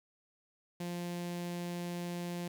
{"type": "tone with notch filter", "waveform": "sawtooth", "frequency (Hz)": 174.61, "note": "F3", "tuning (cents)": 0, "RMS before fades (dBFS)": -39, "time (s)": [0.8, 2.48], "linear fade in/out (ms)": 5, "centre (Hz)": 1300, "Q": 2, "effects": ["11-bit"]}